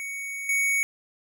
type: tone with level steps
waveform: square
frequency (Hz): 2232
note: C#7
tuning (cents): +11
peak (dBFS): -32 / -22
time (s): 0-0.83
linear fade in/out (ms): 0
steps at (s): 0.49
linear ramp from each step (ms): 2
effects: none